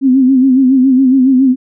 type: tone with vibrato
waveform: sine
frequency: 261.6 Hz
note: C4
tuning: in tune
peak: -5 dBFS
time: 0.01-1.56 s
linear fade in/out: 50 ms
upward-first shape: sine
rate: 7.2 Hz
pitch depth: 72 cents each way
effects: none